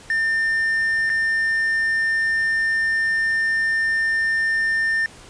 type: tone with dropouts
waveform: triangle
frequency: 1800 Hz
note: A6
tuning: 39 cents sharp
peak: -16 dBFS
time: 0.1-5.06 s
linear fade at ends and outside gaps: 1 ms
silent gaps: 1.095-1.099 s
effects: pink hiss -44 dBFS RMS until 5.29 s + resampled to 22050 Hz